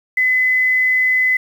sine tone with quantisation, 2020 Hz, B6, 39 cents sharp, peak -12 dBFS, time 0.17-1.37 s, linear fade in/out 5 ms, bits 7, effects none

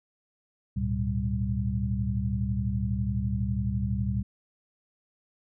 sine tone cluster, 71 / 109.1 / 121.1 / 195.6 Hz, C#2 / A2 / B2 / G3, +42 / -14 / -34 / -4 cents, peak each -31 dBFS, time 0.76-4.23 s, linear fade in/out 10 ms, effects none

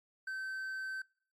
triangle tone, 1543 Hz, G6, 28 cents flat, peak -35 dBFS, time 0.27-1.02 s, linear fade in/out 5 ms, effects noise-tail reverb RT60 0.5 s tail -25 dB re dry + MP3 64 kbps

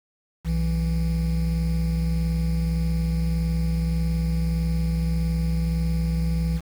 triangle tone pair together, 62.16 / 164.81 Hz, B1 / E3, +12 / 0 cents, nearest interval octave + perfect fourth, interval 1688 cents, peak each -21 / -21 dBFS, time 0.44-6.61 s, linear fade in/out 50 ms, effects tanh soft clip ceiling -11 dBFS + 7-bit

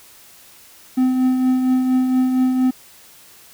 triangle tone with tremolo, 256.5 Hz, C4, 34 cents flat, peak -10 dBFS, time 0.97-2.71 s, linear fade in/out 10 ms, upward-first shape triangle, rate 4.3 Hz, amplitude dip 45%, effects white hiss -46 dBFS RMS until 3.53 s

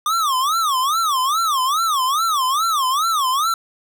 square tone with vibrato, 1174.7 Hz, D6, in tune, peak -17 dBFS, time 0.06-3.54 s, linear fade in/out 2 ms, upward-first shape sine, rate 2.4 Hz, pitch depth 250 cents each way, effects none

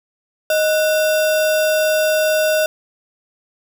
sine tone with sample-and-hold, 622.3 Hz, D#5, in tune, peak -13 dBFS, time 0.5-2.66 s, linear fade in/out 2 ms, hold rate 2100 Hz, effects none

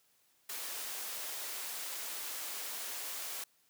white high-pass noise, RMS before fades -41 dBFS, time 0.49-3.44 s, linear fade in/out 5 ms, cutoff 420 Hz, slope 12 dB/octave, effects white hiss -71 dBFS RMS until 3.69 s + high-pass 80 Hz 12 dB/octave

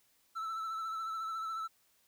triangle tone with vibrato, 1320 Hz, E6, 2 cents sharp, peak -34 dBFS, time 0.35-1.68 s, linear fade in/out 20 ms, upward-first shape triangle, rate 14 Hz, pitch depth 39 cents each way, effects white hiss -71 dBFS RMS until 2.07 s

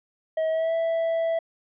triangle tone with pitch glide, 638 to 659.4 Hz, D#5 to E5, +43 to 0 cents, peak -20 dBFS, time 0.37-1.39 s, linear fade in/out 5 ms, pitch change +57 cents, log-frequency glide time 0.49-0.74 s, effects resampled to 8000 Hz

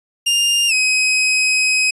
sawtooth tone with pitch glide, 2807 to 2530 Hz, F7 to D#7, +8 to +28 cents, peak -10 dBFS, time 0.26-1.91 s, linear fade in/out 10 ms, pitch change -180 cents, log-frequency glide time 0.68-0.73 s, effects resampled to 24000 Hz

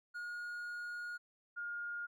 triangle / sine tone pair in turn, 1436 / 1419.5 Hz, F6 / F6, +48 / +28 cents, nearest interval unison, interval 20 cents, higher first, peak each -39 / -39 dBFS, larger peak neither, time 0.14-1.18 / 1.56-2.07 s, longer first, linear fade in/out 20 ms, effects none

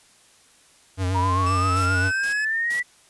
square tone with vibrato, 92.7 Hz, F#2, 4 cents sharp, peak -22 dBFS, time 0.97-2.12 s, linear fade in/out 50 ms, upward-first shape sine, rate 7.6 Hz, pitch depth 51 cents each way
sine linear sweep, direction up, 932.3 to 1975.5 Hz, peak -21 dBFS, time 1.14-2.83 s, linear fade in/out 20 ms
20% pulse tone with pitch glide, 2645 to 2561 Hz, E7 to D#7, +5 to +49 cents, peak -28 dBFS, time 1.46-2.45 s, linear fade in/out 5 ms, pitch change -56 cents, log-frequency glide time 2.03-2.13 s
white noise bursts, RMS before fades -36 dBFS, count 3, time 1.76-2.8 s, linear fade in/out 5 ms, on 100 ms, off 370 ms
effects white hiss -55 dBFS RMS until 3.09 s + resampled to 24000 Hz

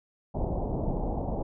pink low-pass noise, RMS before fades -30 dBFS, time 0.34-1.43 s, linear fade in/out 10 ms, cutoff 850 Hz, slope 48 dB/octave, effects none

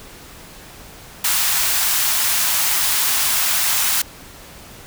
white high-pass noise, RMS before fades -18 dBFS, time 1.24-4.02 s, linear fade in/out 5 ms, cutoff 760 Hz, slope 24 dB/octave, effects pink hiss -40 dBFS RMS until 4.86 s

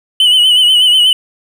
triangle tone with vibrato, 2987 Hz, F#7, 16 cents sharp, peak -4 dBFS, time 0.2-1.13 s, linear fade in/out 2 ms, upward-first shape sine, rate 8.2 Hz, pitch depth 56 cents each way, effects none

